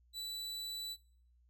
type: tone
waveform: 40% pulse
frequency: 3964 Hz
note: B7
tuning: 6 cents sharp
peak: -39 dBFS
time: 0.13-0.97 s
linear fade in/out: 50 ms
effects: noise-tail reverb RT60 0.6 s tail -21 dB re dry + added 60 Hz sine -65 dBFS peak until 1.49 s